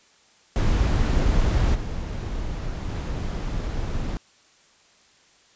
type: noise with level steps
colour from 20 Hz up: brown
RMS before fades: -20 / -29 / -27 dBFS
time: 0.56-4.17 s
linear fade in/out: 0 ms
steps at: 1.74 / 2.88 s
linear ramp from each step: 20 ms
effects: white hiss -57 dBFS RMS until 5.55 s + resampled to 16000 Hz